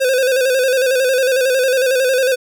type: tone with vibrato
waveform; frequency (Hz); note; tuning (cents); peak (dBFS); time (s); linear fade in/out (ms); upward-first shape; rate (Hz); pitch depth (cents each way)
square; 518; C5; -17; -13; 0-2.36; 20; square; 11; 56
effects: none